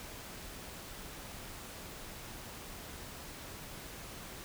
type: silence
effects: pink hiss -47 dBFS RMS until 4.44 s